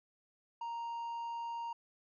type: tone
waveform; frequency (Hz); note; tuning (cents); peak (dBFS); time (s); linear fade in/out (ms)
triangle; 932.3; A#5; 0; -36; 0.61-1.73; 5
effects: resampled to 16000 Hz